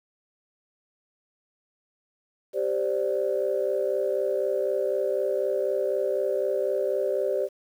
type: chord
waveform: sine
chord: G suspended fourth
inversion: none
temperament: equal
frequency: 392 / 523.3 / 587.3 Hz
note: G4 / C5 / D5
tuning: 0 / 0 / 0 cents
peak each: -27 dBFS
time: 2.53-7.49 s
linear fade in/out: 50 ms
effects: tanh soft clip ceiling -14 dBFS + 9-bit